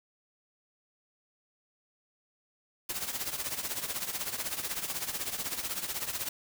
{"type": "noise with tremolo", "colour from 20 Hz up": "white", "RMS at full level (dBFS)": -32, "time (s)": [2.89, 6.29], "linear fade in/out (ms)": 5, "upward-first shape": "triangle", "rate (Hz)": 16, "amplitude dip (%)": 80, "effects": []}